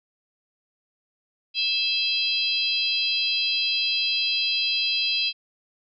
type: harmonic tone with a mistuned harmonic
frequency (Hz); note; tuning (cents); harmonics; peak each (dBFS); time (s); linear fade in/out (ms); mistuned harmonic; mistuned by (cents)
809; G#5; -46; 3 / 4 / 5 / 6; -27 / -27 / -27 / -27; 1.54-5.33; 50; 3; +140
effects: none